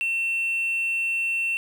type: tone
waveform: sine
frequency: 2700 Hz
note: E7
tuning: 41 cents sharp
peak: -20 dBFS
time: 0.01-1.57 s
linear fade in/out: 0 ms
effects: tanh soft clip ceiling -21 dBFS + 8-bit